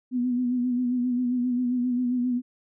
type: tone with vibrato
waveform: sine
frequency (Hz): 247.5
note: B3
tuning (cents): +4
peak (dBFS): -22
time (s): 0.11-2.42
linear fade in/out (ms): 50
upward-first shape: sine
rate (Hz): 7.5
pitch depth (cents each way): 42
effects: none